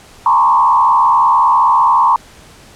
sine tone with frequency modulation, 1000 Hz, B5, 21 cents sharp, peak -7 dBFS, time 0.26-2.16 s, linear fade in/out 2 ms, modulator 74.7 Hz, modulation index 1.5, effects pink hiss -41 dBFS RMS until 2.75 s + low-pass 10000 Hz 12 dB/octave

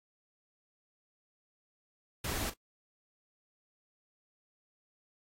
pink noise with echo, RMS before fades -36 dBFS, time 2.24-2.5 s, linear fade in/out 5 ms, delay 39 ms, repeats 1, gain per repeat -15 dB, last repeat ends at 2.539 s, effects noise-tail reverb RT60 0.1 s tail -25 dB re dry + AAC 48 kbps

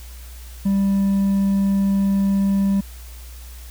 triangle tone with hard clipping, 196.7 Hz, G3, 6 cents sharp, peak -16 dBFS, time 0.65-2.81 s, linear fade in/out 10 ms, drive 5 dB, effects added 60 Hz sine -35 dBFS peak until 3.7 s + white hiss -45 dBFS RMS until 3.7 s

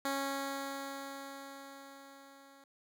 10% pulse tone with level ramp, 275.2 Hz, C#4, 12 cents flat, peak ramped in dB -24 to -49 dBFS, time 0.05-2.64 s, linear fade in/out 2 ms, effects none

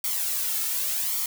blue noise with flanger, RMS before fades -27 dBFS, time 0.04-1.26 s, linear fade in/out 2 ms, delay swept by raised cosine 0.89 to 2.29 ms, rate 0.88 Hz, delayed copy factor +0.65, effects none

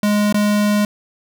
square tone with dropouts, 207.7 Hz, G#3, in tune, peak -14 dBFS, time 0.03-0.85 s, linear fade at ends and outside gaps 2 ms, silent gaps 0.326-0.343 s, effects none

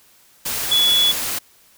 sine tone in noise, 3403 Hz, G#7, 41 cents sharp, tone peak -13 dBFS, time 0.71-1.12 s, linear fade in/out 10 ms, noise white, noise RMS -24 dBFS, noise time 0.45-1.39 s, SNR +8 dB, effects white hiss -53 dBFS RMS until 1.77 s

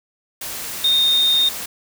sine tone in noise, 3673 Hz, A#7, 26 cents flat, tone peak -13 dBFS, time 0.84-1.49 s, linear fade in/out 5 ms, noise white, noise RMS -29 dBFS, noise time 0.41-1.66 s, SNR +13 dB, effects none

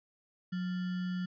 sine tone with sample-and-hold, 181.7 Hz, F#3, 31 cents flat, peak -32 dBFS, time 0.52-1.26 s, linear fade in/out 10 ms, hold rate 1575 Hz, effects resampled to 11025 Hz

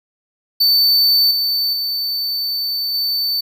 square tone with level steps, 4535 Hz, C#8, 39 cents sharp, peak -11 / -16 / -19 / -17 dBFS, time 0.6-3.41 s, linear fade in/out 10 ms, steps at 1.31 / 1.73 / 2.94 s, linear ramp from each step 2 ms, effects none

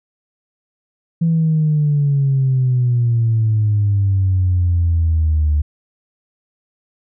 sine exponential sweep, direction down, 167.3 to 73.7 Hz, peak -11 dBFS, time 1.21-5.62 s, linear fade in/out 10 ms, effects tanh soft clip ceiling -8 dBFS

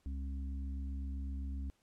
harmonic tone, 67.7 Hz, C#2, 40 cents flat, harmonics 1 / 3 / 4, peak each -37 / -51 / -50 dBFS, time 0.06-1.7 s, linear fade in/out 0 ms, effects pink hiss -75 dBFS RMS until 1.82 s + low-pass 11000 Hz 12 dB/octave

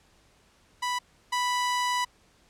sawtooth tone pair in turn, 987.8 / 987.8 Hz, B5 / B5, 0 / 0 cents, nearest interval unison, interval 0 cents, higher neither, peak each -23 / -21 dBFS, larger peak second, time 0.82-0.99 / 1.32-2.05 s, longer second, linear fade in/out 10 ms, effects pink hiss -62 dBFS RMS until 2.49 s + low-pass 9000 Hz 12 dB/octave

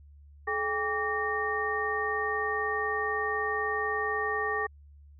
sine tone cluster, 427.4 / 798 / 1154 / 1842 Hz, G#4 / G5 / D6 / A#6, +50 / +31 / -31 / -21 cents, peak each -33 / -35 / -33 / -31 dBFS, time 0.47-4.67 s, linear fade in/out 10 ms, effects added 72 Hz sine -50 dBFS peak until 5.19 s

